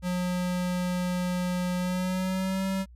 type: tone with pitch glide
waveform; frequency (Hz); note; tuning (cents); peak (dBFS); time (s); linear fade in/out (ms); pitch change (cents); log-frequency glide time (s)
square; 180 to 191.81; F#3 to G3; -47 to -37; -27; 0.02-2.86; 50; +110; 1.77-2.65
effects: added 60 Hz sine -47 dBFS peak until 2.95 s + resampled to 32000 Hz